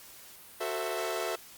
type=chord; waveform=sawtooth; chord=F# half-diminished seventh; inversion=none; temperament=equal with one note detuned; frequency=370 / 445.1 / 523.3 / 659.3 Hz; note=F#4 / A4 / C5 / E5; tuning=0 / +20 / 0 / 0 cents; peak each=-33 / -33 / -36 / -31 dBFS; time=0.6-1.36 s; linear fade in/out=10 ms; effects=white hiss -51 dBFS RMS until 1.57 s + Opus 48 kbps

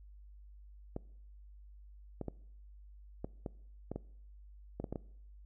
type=clicks; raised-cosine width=2 ms; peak=-25 dBFS; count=11; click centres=0.964 / 2.213 / 2.283 / 3.245 / 3.462 / 3.916 / 3.96 / 4.8 / 4.842 / 4.926 / 4.958 s; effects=noise-tail reverb RT60 0.7 s tail -22 dB re dry + added 50 Hz sine -52 dBFS peak until 5.45 s

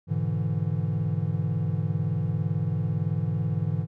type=chord; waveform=triangle; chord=E dominant seventh; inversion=first; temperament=equal; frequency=103.83 / 123.47 / 146.83 / 164.81 Hz; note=G#2 / B2 / D3 / E3; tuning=0 / 0 / 0 / 0 cents; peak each=-27 / -31 / -27 / -27 dBFS; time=0.07-3.87 s; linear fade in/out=50 ms; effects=none

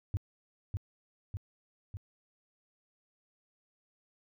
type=tone with echo; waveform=sine; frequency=98 Hz; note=G2; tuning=in tune; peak=-25 dBFS; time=0.14-0.17 s; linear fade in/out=0 ms; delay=600 ms; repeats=3; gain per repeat=-4 dB; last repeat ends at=1.97 s; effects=tanh soft clip ceiling -26 dBFS

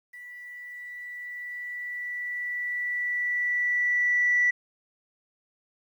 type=tone with level ramp; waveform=sine; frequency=1961 Hz; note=B6; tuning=13 cents flat; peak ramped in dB=-41 to -18 dBFS; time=0.13-4.51 s; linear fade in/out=10 ms; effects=tanh soft clip ceiling -14 dBFS + 10-bit

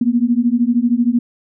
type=beating tone pair; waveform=sine; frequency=232.9 / 245.9 Hz; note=A#3 / B3; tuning=-1 / -7 cents; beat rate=13 Hz; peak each=-15 dBFS; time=0.01-1.19 s; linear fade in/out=5 ms; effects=none

